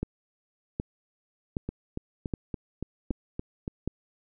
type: two click trains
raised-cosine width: 3 ms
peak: -19 / -16 dBFS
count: 8 / 6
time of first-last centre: 1.69-3.679 / 0.03-3.876 s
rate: 3.52 / 1.3 Hz
effects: none